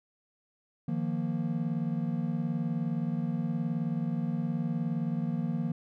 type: chord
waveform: triangle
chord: Eb suspended second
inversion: none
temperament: equal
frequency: 155.56 / 174.61 / 233.1 Hz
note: Eb3 / F3 / Bb3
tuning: 0 / 0 / 0 cents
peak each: -31 / -31 / -31 dBFS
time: 0.88-5.72 s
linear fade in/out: 5 ms
effects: none